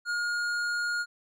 sine tone with hard clipping, 1427 Hz, F6, 37 cents sharp, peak -29 dBFS, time 0.05-1.06 s, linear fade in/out 50 ms, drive 10 dB, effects none

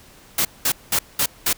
white noise bursts, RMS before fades -19 dBFS, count 5, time 0.38-1.53 s, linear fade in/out 5 ms, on 70 ms, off 200 ms, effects pink hiss -48 dBFS RMS until 1.57 s

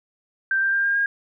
sine tone with pitch steps, 1568 / 1581.6 / 1595.4 / 1609.3 / 1623.3 Hz, G6 / G6 / G6 / G6 / G#6, 0 / +15 / +30 / +45 / -40 cents, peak -18 dBFS, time 0.51-1.06 s, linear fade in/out 2 ms, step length 110 ms, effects none

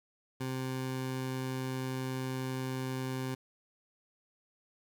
20% pulse tone, 130.3 Hz, C3, 7 cents flat, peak -29 dBFS, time 0.4-3.35 s, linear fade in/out 10 ms, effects 11-bit

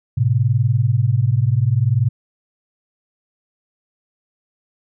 sine tone pair together, 108.4 / 128.91 Hz, A2 / C3, -25 / -25 cents, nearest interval minor third, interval 300 cents, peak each -16 dBFS, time 0.17-2.09 s, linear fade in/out 10 ms, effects none

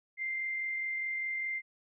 sine tone with amplitude modulation, 2093 Hz, C7, in tune, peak -31 dBFS, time 0.17-1.62 s, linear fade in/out 50 ms, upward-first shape sine, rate 44.9 Hz, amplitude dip 25%, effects none

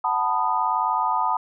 sine chord, B dominant seventh, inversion second, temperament just, 740.8 / 889 / 987.8 / 1234.7 Hz, F#5 / A5 / B5 / D#6, +2 / +18 / 0 / -14 cents, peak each -28 / -24 / -24 / -26 dBFS, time 0.04-1.37 s, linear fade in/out 5 ms, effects none

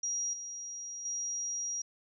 sine tone with level steps, 5720 Hz, F8, 41 cents sharp, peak -31 / -39 / -33 dBFS, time 0.03-1.82 s, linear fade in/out 5 ms, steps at 0.33 / 1.05 s, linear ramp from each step 5 ms, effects none

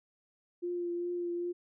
sine tone with vibrato, 349.2 Hz, F4, in tune, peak -32 dBFS, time 0.62-1.53 s, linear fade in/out 20 ms, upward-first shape triangle, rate 2.5 Hz, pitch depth 20 cents each way, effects none

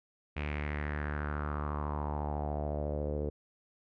sawtooth tone with low-pass filter sweep, 74 Hz, D2, 14 cents sharp, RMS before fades -35 dBFS, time 0.36-3.3 s, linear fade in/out 10 ms, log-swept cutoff 2500 to 460 Hz, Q 4.5, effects none

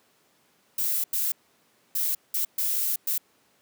violet noise bursts at uneven times, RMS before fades -26 dBFS, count 6, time 0.78-1.04 / 1.13-1.32 / 1.95-2.15 / 2.34-2.45 / 2.58-2.96 / 3.07-3.18 s, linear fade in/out 5 ms, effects pink hiss -64 dBFS RMS until 3.61 s + high-pass 200 Hz 12 dB/octave

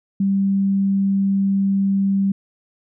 sine tone, 196 Hz, G3, in tune, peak -15 dBFS, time 0.2-2.32 s, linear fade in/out 5 ms, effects none

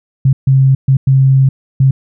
sine tone bursts at uneven times, 134 Hz, C3, 42 cents sharp, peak -5 dBFS, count 5, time 0.25-0.33 / 0.47-0.75 / 0.88-0.97 / 1.07-1.49 / 1.8-1.91 s, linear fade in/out 5 ms, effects none

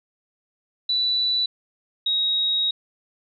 sine tone pair in turn, 3963 / 3790 Hz, B7 / A#7, +5 / +28 cents, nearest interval minor second, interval 77 cents, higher first, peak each -19 dBFS, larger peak neither, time 0.89-1.46 / 2.06-2.71 s, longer second, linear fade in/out 5 ms, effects none

